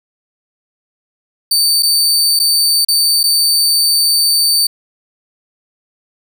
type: tone with dropouts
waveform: sawtooth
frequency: 4577 Hz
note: D8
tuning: 45 cents flat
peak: -7 dBFS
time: 1.51-4.67 s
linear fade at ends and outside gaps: 5 ms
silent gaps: 1.825-1.83 / 2.392-2.398 / 2.849-2.884 / 3.232-3.238 s
effects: none